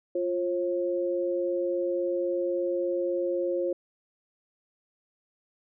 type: tone pair together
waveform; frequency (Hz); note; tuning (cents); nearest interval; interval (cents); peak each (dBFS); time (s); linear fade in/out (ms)
sine; 350 / 538.2; F4 / C5; +4 / +49; perfect fifth; 745; -28; 0.15-3.73; 5
effects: none